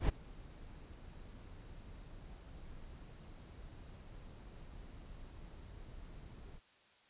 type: noise with ADSR envelope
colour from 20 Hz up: brown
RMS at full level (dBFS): -28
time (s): 0-6.6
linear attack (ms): 85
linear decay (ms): 17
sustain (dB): -24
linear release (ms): 42
effects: white hiss -67 dBFS RMS until 7.09 s + resampled to 8000 Hz